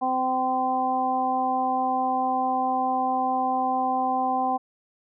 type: harmonic tone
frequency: 257.8 Hz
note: C4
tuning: 26 cents flat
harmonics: 1 / 2 / 3 / 4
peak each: -30 / -34 / -23 / -29 dBFS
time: 0.01-4.58 s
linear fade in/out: 20 ms
effects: none